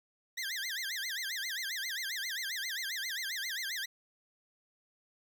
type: tone with vibrato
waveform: 20% pulse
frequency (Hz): 1815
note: A#6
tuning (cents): -47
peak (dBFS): -30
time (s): 0.37-3.86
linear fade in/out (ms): 10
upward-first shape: sine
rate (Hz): 7.5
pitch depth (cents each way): 260
effects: 11-bit